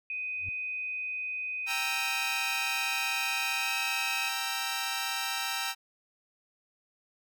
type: tone with pitch glide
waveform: sine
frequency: 2500 to 2555 Hz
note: D#7 to D#7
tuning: +8 to +45 cents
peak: -32 dBFS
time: 0.1-4.29 s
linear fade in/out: 2 ms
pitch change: +37 cents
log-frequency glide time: 3.58-3.77 s
type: tone with exponential growth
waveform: triangle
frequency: 92.5 Hz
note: F#2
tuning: in tune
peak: -34 dBFS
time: 0.36-0.49 s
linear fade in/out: 0 ms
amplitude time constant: 28 ms
type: chord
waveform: 10% pulse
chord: E diminished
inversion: first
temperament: equal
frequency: 784 / 932.3 / 1318.5 Hz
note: G5 / Bb5 / E6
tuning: 0 / 0 / 0 cents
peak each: -27 dBFS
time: 1.66-5.75 s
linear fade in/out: 50 ms
effects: none